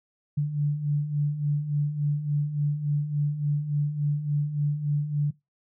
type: beating tone pair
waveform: sine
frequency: 144 / 147.5 Hz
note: D3 / D3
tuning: -34 / +8 cents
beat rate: 3.5 Hz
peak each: -30 / -24 dBFS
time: 0.37-5.31 s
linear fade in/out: 10 ms
effects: noise-tail reverb RT60 0.2 s tail -21 dB re dry